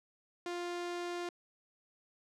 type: tone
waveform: sawtooth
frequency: 350 Hz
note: F4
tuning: 4 cents sharp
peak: -33 dBFS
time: 0.46-1.29 s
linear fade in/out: 2 ms
effects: low-pass 7000 Hz 12 dB/octave